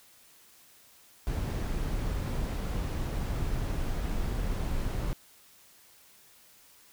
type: noise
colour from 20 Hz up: brown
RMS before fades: -31 dBFS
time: 1.27-5.13 s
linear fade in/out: 0 ms
effects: white hiss -58 dBFS RMS until 6.92 s